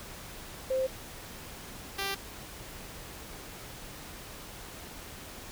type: tone pair in turn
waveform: sine / 5% pulse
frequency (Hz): 523.3 / 393.3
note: C5 / G4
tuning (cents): 0 / +6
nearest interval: perfect fourth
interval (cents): 494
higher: first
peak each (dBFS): -26 / -20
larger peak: second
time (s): 0.7-0.87 / 1.98-2.15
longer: neither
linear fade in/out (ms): 10
effects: pink hiss -45 dBFS RMS until 5.51 s